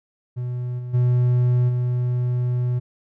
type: tone with level steps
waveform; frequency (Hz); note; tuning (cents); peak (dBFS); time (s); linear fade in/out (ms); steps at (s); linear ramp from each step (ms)
triangle; 123.47; B2; 0; -22 / -26 / -13 / -17; 0.36-2.8; 20; 0.78 / 0.93 / 1.68; 20
effects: none